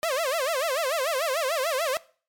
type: tone with vibrato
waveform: sawtooth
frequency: 588 Hz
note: D5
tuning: 2 cents sharp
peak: -20 dBFS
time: 0.03-1.97 s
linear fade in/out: 0 ms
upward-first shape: sine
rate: 6.8 Hz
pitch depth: 250 cents each way
effects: noise-tail reverb RT60 0.4 s tail -20 dB re dry + MP3 96 kbps